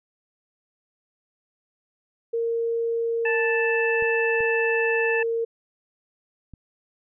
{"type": "tone with pitch glide", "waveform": "sine", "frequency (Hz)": [462.2, 459.5], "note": ["A#4", "A#4"], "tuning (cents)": [-15, -25], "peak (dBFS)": -22, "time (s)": [2.33, 5.45], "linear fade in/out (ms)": 10, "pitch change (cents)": -10, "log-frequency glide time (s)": [2.83, 4.41]}
{"type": "harmonic tone", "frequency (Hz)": 880, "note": "A5", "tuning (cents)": 0, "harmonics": [1, 2, 3], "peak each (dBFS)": [-32, -25, -27], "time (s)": [3.25, 5.23], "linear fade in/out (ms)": 5}
{"type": "clicks", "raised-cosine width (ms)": 5, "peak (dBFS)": -30, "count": 3, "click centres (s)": [4.024, 4.406, 6.537]}
{"effects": []}